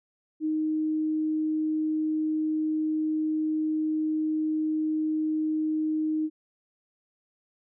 sine tone, 311.1 Hz, D#4, in tune, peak -24 dBFS, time 0.4-6.3 s, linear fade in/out 50 ms, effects none

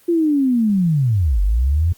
sine linear two-way sweep, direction down then up, 349.2 to 45.53 to 89 Hz, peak -13 dBFS, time 0.08-1.93 s, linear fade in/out 10 ms, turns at 1.41 s, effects white hiss -52 dBFS RMS until 1.97 s + Opus 32 kbps

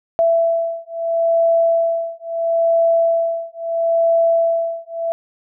sine beating tone pair, 666 / 666.75 Hz, E5 / E5, +18 / +20 cents, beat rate 0.75 Hz, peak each -17 dBFS, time 0.19-5.12 s, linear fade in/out 0 ms, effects none

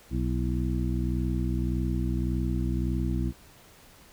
harmonic tone with a mistuned harmonic, 61.74 Hz, B1, in tune, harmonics 1 / 2 / 3 / 4 / 5, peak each -28 / -31 / -33 / -34 / -35 dBFS, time 0.1-3.33 s, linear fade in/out 50 ms, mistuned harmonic 5, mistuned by +110 cents, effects pink hiss -54 dBFS RMS until 4.12 s

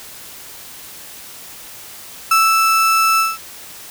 35% pulse tone with ADSR envelope, 1318.5 Hz, E6, in tune, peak -8 dBFS, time 2.31-3.38 s, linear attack 5 ms, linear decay 210 ms, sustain -2 dB, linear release 190 ms, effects white hiss -36 dBFS RMS until 3.9 s

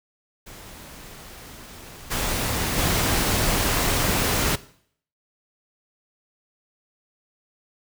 pink noise with level steps, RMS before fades -42 / -25 / -22 dBFS, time 0.46-4.56 s, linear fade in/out 10 ms, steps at 2.1 / 2.77 s, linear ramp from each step 20 ms, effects noise-tail reverb RT60 0.6 s tail -18 dB re dry

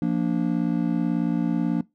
triangle chord, Bb major, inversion second, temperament just, 174.81 / 233.1 / 291.4 Hz, F3 / Bb3 / D4, +2 / 0 / -13 cents, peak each -23 dBFS, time 0.02-1.81 s, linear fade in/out 2 ms, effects noise-tail reverb RT60 0.2 s tail -21 dB re dry

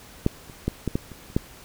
clicks, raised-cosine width 3 ms, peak -6 / -29 / -10 / -11 / -10 / -26 / -30 / -7 dBFS, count 8, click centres 0.264 / 0.498 / 0.68 / 0.877 / 0.955 / 1.117 / 1.301 / 1.365 s, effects pink hiss -47 dBFS RMS until 1.64 s

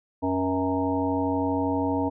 harmonic tone with a mistuned harmonic, 92.5 Hz, F#2, in tune, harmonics 1 / 3 / 5 / 7 / 9 / 10, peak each -33 / -25 / -31 / -32 / -34 / -31 dBFS, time 0.22-2.1 s, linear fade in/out 20 ms, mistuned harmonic 5, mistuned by +41 cents, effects none

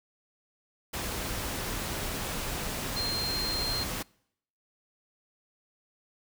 sine tone in noise, 4186 Hz, C8, in tune, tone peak -30 dBFS, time 2.96-3.84 s, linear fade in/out 10 ms, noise pink, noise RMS -34 dBFS, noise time 0.93-4.03 s, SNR +1 dB, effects noise-tail reverb RT60 0.7 s tail -25 dB re dry

